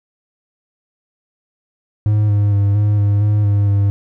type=tone with pitch steps; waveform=triangle; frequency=105.6 / 102.6 / 100.6 / 104.1 / 101.9 / 104.6 / 101.7 / 100.4 Hz; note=G#2 / G#2 / G2 / G#2 / G#2 / G#2 / G#2 / G2; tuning=+29 / -21 / +45 / +5 / -32 / +13 / -36 / +42 cents; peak=-9 dBFS; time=2.06-3.9 s; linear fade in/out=0 ms; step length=230 ms; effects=none